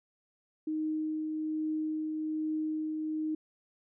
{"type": "tone with tremolo", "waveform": "sine", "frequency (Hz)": 311.1, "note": "D#4", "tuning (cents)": 0, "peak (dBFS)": -29, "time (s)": [0.67, 3.35], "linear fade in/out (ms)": 5, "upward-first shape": "triangle", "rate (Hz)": 1.2, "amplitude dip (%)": 30, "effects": []}